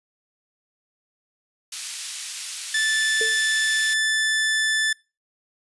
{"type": "band-pass noise", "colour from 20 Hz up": "white", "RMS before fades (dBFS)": -33, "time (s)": [1.72, 3.94], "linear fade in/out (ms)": 5, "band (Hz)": [2400, 9600], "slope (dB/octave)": 12}
{"type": "tone", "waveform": "sawtooth", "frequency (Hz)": 1754, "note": "A6", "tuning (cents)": -6, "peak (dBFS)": -16, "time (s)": [2.74, 4.93], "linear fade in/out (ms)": 5}
{"type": "tone with exponential decay", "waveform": "sine", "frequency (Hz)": 444.4, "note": "A4", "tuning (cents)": 17, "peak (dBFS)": -22, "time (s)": [3.21, 3.43], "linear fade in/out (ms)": 2, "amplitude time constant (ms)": 47}
{"effects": ["noise-tail reverb RT60 0.3 s tail -25 dB re dry", "resampled to 24000 Hz"]}